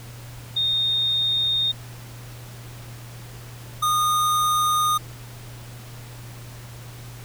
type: tone pair in turn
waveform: sine / square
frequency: 3680 / 1228.1 Hz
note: A#7 / D#6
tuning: -23 / -23 cents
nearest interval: octave + perfect fifth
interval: 1900 cents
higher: first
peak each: -19 dBFS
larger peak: neither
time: 0.56-1.72 / 3.82-4.98 s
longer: neither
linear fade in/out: 10 ms
effects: added 119 Hz sine -38 dBFS peak until 7.24 s + pink hiss -44 dBFS RMS until 7.24 s